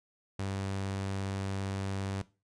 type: tone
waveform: sawtooth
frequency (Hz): 97.4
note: G2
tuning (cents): -11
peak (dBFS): -29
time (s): 0.39-2.22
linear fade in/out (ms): 5
effects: noise-tail reverb RT60 0.3 s tail -18 dB re dry + resampled to 22050 Hz